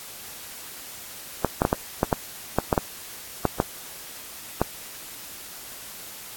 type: clicks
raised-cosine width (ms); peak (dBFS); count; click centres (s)
1; -4; 12; 1.447 / 1.619 / 1.651 / 1.729 / 2.031 / 2.128 / 2.586 / 2.728 / 2.778 / 3.453 / 3.601 / 4.616
effects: white hiss -40 dBFS RMS until 6.36 s + AAC 64 kbps